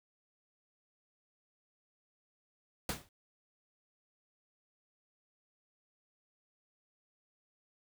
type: noise with exponential decay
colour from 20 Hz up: pink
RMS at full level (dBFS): -32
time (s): 2.89-3.09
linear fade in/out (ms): 2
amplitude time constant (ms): 42
effects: none